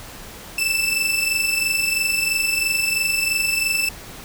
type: tone pair together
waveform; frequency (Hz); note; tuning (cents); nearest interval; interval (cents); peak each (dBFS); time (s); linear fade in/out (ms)
sawtooth; 2637 / 2660; E7 / E7; 0 / +15; unison; 15; -17 / -20; 0.58-3.89; 5
effects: pink hiss -38 dBFS RMS until 4.24 s

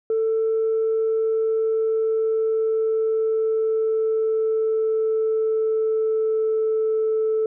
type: tone with pitch glide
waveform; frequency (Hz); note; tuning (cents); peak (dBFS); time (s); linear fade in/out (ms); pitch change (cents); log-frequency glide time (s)
sine; 444.6 to 438.5; A4 to A4; +18 to -6; -17; 0.1-7.46; 2; -24; 0.53-7.33
effects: tanh soft clip ceiling -15 dBFS

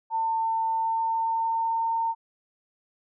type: tone with pitch glide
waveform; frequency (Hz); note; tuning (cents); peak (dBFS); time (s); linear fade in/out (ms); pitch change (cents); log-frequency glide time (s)
sine; 899 to 911; A5 to A#5; +37 to -40; -23; 0.1-2.15; 50; +23; 0.62-1.95
effects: none

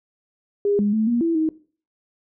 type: tone with pitch steps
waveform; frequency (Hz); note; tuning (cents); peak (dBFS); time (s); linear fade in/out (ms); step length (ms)
sine; 406.4 / 205.8 / 218.5 / 237.7 / 332.4 / 315.9; G#4 / G#3 / A3 / A#3 / E4 / D#4; -38 / -16 / -12 / +34 / +15 / +26; -17; 0.65-1.49; 2; 140
effects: noise-tail reverb RT60 0.4 s tail -18 dB re dry

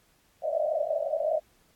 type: band-pass noise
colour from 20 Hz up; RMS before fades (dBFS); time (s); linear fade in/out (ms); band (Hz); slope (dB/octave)
white; -28; 0.42-1.4; 20; 580 to 660; 96
effects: pink hiss -65 dBFS RMS until 1.75 s + AAC 64 kbps

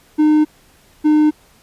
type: tone pair in turn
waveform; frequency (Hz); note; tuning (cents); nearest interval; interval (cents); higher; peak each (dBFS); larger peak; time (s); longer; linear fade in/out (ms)
triangle; 305.1 / 304; D#4 / D#4; -34 / -40; unison; 6; first; -7; neither; 0.18-0.45 / 1.04-1.31; neither; 20
effects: pink hiss -51 dBFS RMS until 1.62 s + resampled to 32000 Hz

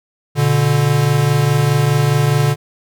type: tone pair together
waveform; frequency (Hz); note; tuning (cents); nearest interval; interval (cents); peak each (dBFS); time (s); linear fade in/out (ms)
square; 120.5 / 145.33; B2 / D3; -42 / -18; minor third; 324; -17 / -14; 0.35-2.56; 50
effects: none

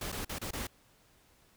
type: noise with dropouts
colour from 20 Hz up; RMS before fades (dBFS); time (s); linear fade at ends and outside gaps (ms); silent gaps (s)
pink; -38; 0.01-0.67; 5; 0.119-0.124 / 0.249-0.293 / 0.386-0.414 / 0.509-0.532
effects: pink hiss -65 dBFS RMS until 1.56 s

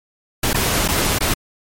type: noise with dropouts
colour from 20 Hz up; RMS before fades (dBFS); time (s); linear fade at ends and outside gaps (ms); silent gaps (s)
pink; -18; 0.43-1.34; 5; 0.532-0.543 / 0.879-0.885 / 1.187-1.206
effects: MP3 64 kbps

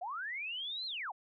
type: linear two-way sweep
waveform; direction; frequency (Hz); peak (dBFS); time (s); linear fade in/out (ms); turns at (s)
sine; up then down; 659 to 4230 to 659; -37; 0.01-1.12; 10; 0.86
effects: none

